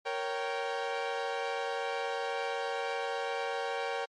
sawtooth chord, G diminished, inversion first, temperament equal with one note detuned, 466.2 / 554.4 / 777.7 Hz, Bb4 / Db5 / G5, 0 / 0 / -14 cents, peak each -32 / -33 / -32 dBFS, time 0.05-4.06 s, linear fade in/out 20 ms, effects low-pass 4000 Hz 12 dB/octave + MP3 48 kbps

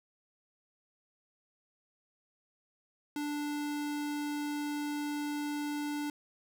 square tone, 293.7 Hz, D4, in tune, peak -34 dBFS, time 3.16-6.1 s, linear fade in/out 2 ms, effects none

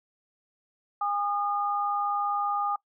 sine tone pair together, 815 / 1221.1 Hz, G#5 / D#6, -33 / -33 cents, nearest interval perfect fifth, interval 700 cents, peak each -28 dBFS, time 1.01-2.76 s, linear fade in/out 5 ms, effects noise-tail reverb RT60 0.1 s tail -22 dB re dry

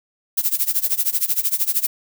violet noise with tremolo, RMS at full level -17 dBFS, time 0.37-1.87 s, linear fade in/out 10 ms, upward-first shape sine, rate 13 Hz, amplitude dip 90%, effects none

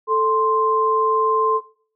sine tone pair together, 440 / 1046.5 Hz, A4 / C6, 0 / 0 cents, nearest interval octave + minor third, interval 1500 cents, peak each -19 / -17 dBFS, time 0.07-1.61 s, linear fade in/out 50 ms, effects noise-tail reverb RT60 0.5 s tail -19 dB re dry

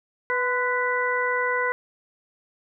harmonic tone with a mistuned harmonic, 493.9 Hz, B4, in tune, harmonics 1 / 2 / 3 / 4, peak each -27 / -27 / -27 / -27 dBFS, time 0.3-1.72 s, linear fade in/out 0 ms, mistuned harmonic 2, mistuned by +45 cents, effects none

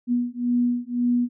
sine beating tone pair, 242.1 / 244 Hz, B3 / B3, -34 / -21 cents, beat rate 1.9 Hz, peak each -23 / -23 dBFS, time 0.07-1.29 s, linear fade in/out 50 ms, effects none

